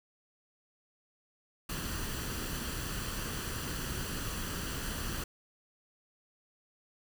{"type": "noise with comb filter", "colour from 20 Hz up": "pink", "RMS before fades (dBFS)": -37, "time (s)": [1.69, 5.24], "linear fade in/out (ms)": 5, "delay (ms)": 0.67, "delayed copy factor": 0.55, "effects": []}